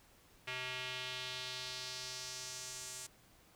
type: tone with band-pass filter sweep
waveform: square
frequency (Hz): 127.5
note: C3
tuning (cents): -44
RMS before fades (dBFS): -44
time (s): 0.47-3.07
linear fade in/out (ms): 10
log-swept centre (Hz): 2500 to 7900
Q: 2
effects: pink hiss -65 dBFS RMS until 3.55 s